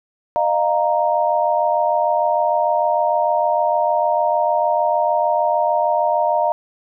sine chord, Eb suspended second, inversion none, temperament equal with one note detuned, 611.9 / 698.5 / 932.3 Hz, Eb5 / F5 / Bb5, -29 / 0 / 0 cents, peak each -19 dBFS, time 0.36-6.52 s, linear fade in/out 0 ms, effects none

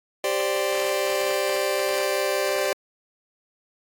sawtooth chord, G suspended fourth, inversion none, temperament just, 392 / 522.7 / 588 Hz, G4 / C5 / D5, 0 / -2 / +2 cents, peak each -23 / -23 / -21 dBFS, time 0.24-2.73 s, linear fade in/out 2 ms, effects AAC 64 kbps

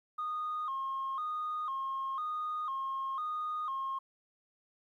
sine tone with vibrato, 1151 Hz, D6, 35 cents flat, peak -32 dBFS, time 0.18-3.99 s, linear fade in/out 10 ms, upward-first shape square, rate 1 Hz, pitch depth 120 cents each way, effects tanh soft clip ceiling -30 dBFS + 12-bit

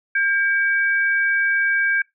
sine tone pair together, 1600 / 2282 Hz, G6 / C#7, +35 / +50 cents, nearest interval tritone, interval 615 cents, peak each -17 / -24 dBFS, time 0.15-2.02 s, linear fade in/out 5 ms, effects noise-tail reverb RT60 0.2 s tail -24 dB re dry

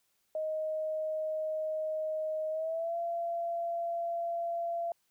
sine tone with pitch glide, 625 to 681.6 Hz, D#5 to F5, +8 to -42 cents, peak -31 dBFS, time 0.35-4.92 s, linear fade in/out 2 ms, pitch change +150 cents, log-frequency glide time 2.5-2.97 s, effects white hiss -75 dBFS RMS until 5.1 s

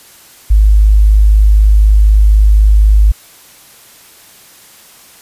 sine tone, 52 Hz, G#1, 3 cents sharp, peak -3 dBFS, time 0.5-3.12 s, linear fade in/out 10 ms, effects white hiss -40 dBFS RMS until 5.21 s + resampled to 32000 Hz

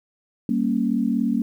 sine chord, G diminished, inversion none, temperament equal, 196 / 233.1 / 277.2 Hz, G3 / Bb3 / Db4, 0 / 0 / 0 cents, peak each -25 / -21 / -25 dBFS, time 0.49-1.42 s, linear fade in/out 2 ms, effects 9-bit

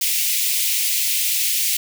white high-pass noise, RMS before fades -20 dBFS, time 0.01-1.77 s, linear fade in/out 5 ms, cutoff 2100 Hz, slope 48 dB/octave, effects none

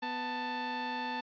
sawtooth tone pair together, 248.1 / 884 Hz, B3 / A5, +8 / +8 cents, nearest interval octave + minor seventh, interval 2200 cents, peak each -36 / -31 dBFS, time 0.02-1.21 s, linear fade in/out 10 ms, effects resampled to 11025 Hz

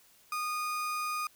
35% pulse tone, 1230 Hz, D#6, 20 cents flat, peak -30 dBFS, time 0.32-1.27 s, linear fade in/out 2 ms, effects white hiss -62 dBFS RMS until 1.35 s

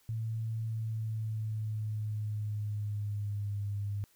sine tone with pitch glide, 112 to 101.52 Hz, A2 to G#2, +31 to -39 cents, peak -32 dBFS, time 0.09-4.04 s, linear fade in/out 0 ms, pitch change -170 cents, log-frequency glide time 0.63-3.63 s, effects white hiss -67 dBFS RMS until 4.15 s

